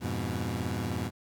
20% pulse chord, F diminished, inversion none, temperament equal, 87.31 / 103.83 / 123.47 Hz, F2 / Ab2 / Cb3, 0 / 0 / 0 cents, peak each -30 dBFS, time 0-1.11 s, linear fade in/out 50 ms, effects none

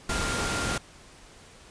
sine tone in noise, 1396.9 Hz, F6, in tune, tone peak -33 dBFS, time 0.09-0.78 s, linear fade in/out 5 ms, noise pink, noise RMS -29 dBFS, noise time 0.09-0.78 s, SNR -7 dB, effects pink hiss -51 dBFS RMS until 1.7 s + resampled to 22050 Hz

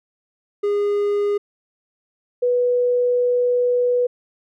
triangle / sine tone pair in turn, 409.4 / 491.1 Hz, G#4 / B4, -25 / -10 cents, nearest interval minor third, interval 315 cents, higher second, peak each -15 dBFS, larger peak neither, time 0.63-1.38 / 2.42-4.07 s, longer second, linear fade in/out 10 ms, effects none

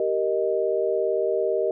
sine chord, Eb major, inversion first, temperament just, 388.9 / 466.7 / 622.3 Hz, G4 / Bb4 / Eb5, -14 / +2 / 0 cents, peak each -25 dBFS, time 0-1.71 s, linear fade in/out 2 ms, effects none

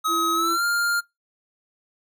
square tone with pitch glide, 1271 to 1402.1 Hz, D#6 to F6, +36 to +6 cents, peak -21 dBFS, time 0.04-1.01 s, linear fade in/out 20 ms, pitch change +170 cents, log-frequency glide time 0.34-0.64 s
triangle tone, 336 Hz, E4, 33 cents sharp, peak -25 dBFS, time 0.07-0.58 s, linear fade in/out 50 ms
effects noise-tail reverb RT60 0.2 s tail -24 dB re dry

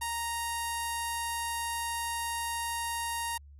sawtooth tone with low-pass filter, 932.3 Hz, A#5, in tune, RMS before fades -34 dBFS, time 0.01-3.38 s, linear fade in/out 10 ms, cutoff 11000 Hz, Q 3.9, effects added 71 Hz sine -49 dBFS peak until 3.59 s

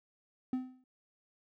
triangle tone with exponential decay, 256 Hz, C4, 38 cents flat, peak -26 dBFS, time 0.53-0.84 s, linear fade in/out 2 ms, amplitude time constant 66 ms, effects none

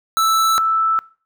square / sine tone pair in turn, 1318.5 / 1318.5 Hz, E6 / E6, 0 / 0 cents, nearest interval unison, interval 0 cents, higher neither, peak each -14 dBFS, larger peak neither, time 0.17-0.58 / 0.58-0.99 s, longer neither, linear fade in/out 0 ms, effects noise-tail reverb RT60 0.4 s tail -22 dB re dry

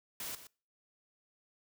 white noise with echo, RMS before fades -41 dBFS, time 0.2-0.35 s, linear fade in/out 2 ms, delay 120 ms, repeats 1, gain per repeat -12 dB, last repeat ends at 0.47 s, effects noise-tail reverb RT60 0.4 s tail -24 dB re dry

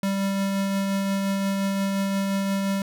square tone with tremolo, 196 Hz, G3, in tune, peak -22 dBFS, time 0.03-2.82 s, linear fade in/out 2 ms, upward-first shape triangle, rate 5.7 Hz, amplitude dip 25%, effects none

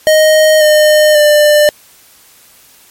square tone with pitch steps, 622.3 / 609.1 / 596.3 Hz, D#5 / D#5 / D5, 0 / -37 / +26 cents, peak -5 dBFS, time 0.07-1.69 s, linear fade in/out 0 ms, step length 540 ms, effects white hiss -43 dBFS RMS until 2.9 s + MP3 64 kbps

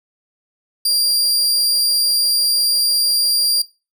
sawtooth tone with amplitude modulation, 4758 Hz, D8, 22 cents sharp, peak -10 dBFS, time 0.85-3.62 s, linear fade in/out 5 ms, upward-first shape sine, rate 237 Hz, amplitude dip 35%, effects noise-tail reverb RT60 0.3 s tail -20 dB re dry

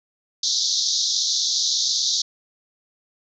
pink band-pass noise, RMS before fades -22 dBFS, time 0.43-2.22 s, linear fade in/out 5 ms, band 3600 to 6500 Hz, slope 96 dB/octave, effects none

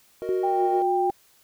triangle chord, D# minor, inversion first, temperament equal, 370 / 466.2 / 622.3 Hz, F#4 / A#4 / D#5, 0 / 0 / 0 cents, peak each -31 / -30 / -35 dBFS, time 0.22-0.82 s, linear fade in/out 0 ms
sine tone with pitch glide, 371.4 to 362.1 Hz, F#4 to F#4, +7 to -37 cents, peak -23 dBFS, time 0.29-1.1 s, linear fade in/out 0 ms, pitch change -44 cents, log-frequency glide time 0.51-0.64 s
sine tone with vibrato, 790 Hz, G5, 13 cents sharp, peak -22 dBFS, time 0.43-1.11 s, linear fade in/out 10 ms, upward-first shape triangle, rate 6.5 Hz, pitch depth 9 cents each way
effects white hiss -59 dBFS RMS until 1.43 s

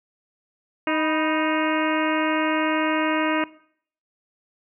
harmonic tone with a mistuned harmonic, 311.1 Hz, D#4, in tune, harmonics 1 / 2 / 3 / 4 / 5 / 6 / 7 / 8 / 9, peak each -24 / -27 / -29 / -30 / -31 / -32 / -32 / -33 / -34 dBFS, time 0.87-3.44 s, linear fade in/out 2 ms, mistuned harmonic 3, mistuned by +74 cents, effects noise-tail reverb RT60 0.6 s tail -20 dB re dry

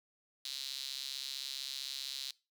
sawtooth tone with high-pass filter, 135.5 Hz, C#3, 39 cents flat, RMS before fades -42 dBFS, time 0.45-2.31 s, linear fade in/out 2 ms, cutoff 4000 Hz, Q 4.4, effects noise-tail reverb RT60 0.3 s tail -22 dB re dry

